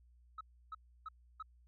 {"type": "tone bursts", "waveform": "sine", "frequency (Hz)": 1286, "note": "E6", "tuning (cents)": -43, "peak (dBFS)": -40, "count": 4, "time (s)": [0.38, 1.426], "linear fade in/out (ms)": 5, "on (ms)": 29, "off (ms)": 310, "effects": ["tanh soft clip ceiling -40 dBFS", "added 60 Hz sine -62 dBFS peak until 1.67 s"]}